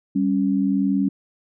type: tone pair together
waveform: sine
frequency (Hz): 196 / 276.7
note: G3 / C#4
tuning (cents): 0 / -3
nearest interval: tritone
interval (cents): 597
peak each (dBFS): -20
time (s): 0.15-1.09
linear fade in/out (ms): 10
effects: none